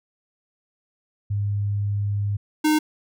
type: tone pair in turn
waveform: sine / square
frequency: 101.9 / 306.9 Hz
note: G#2 / D#4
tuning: -32 / -24 cents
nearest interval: octave + perfect fifth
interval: 1908 cents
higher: second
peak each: -21 / -17 dBFS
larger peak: second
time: 1.3-2.37 / 2.64-2.79 s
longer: first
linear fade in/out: 10 ms
effects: none